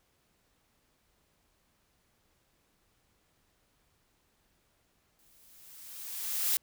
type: noise with exponential growth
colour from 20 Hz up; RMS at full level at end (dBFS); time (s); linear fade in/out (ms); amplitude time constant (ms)
blue; -27; 5.19-6.57; 1; 300
effects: pink hiss -72 dBFS RMS until 6.62 s